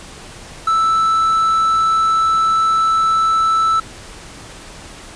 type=tone; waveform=triangle; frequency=1318.5 Hz; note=E6; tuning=in tune; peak=-10 dBFS; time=0.67-3.8 s; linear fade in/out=5 ms; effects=pink hiss -36 dBFS RMS until 5.15 s + resampled to 22050 Hz